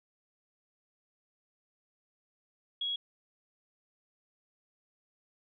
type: tone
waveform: sine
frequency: 3322 Hz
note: G#7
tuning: in tune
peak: -31 dBFS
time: 2.81-2.96 s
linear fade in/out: 5 ms
effects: none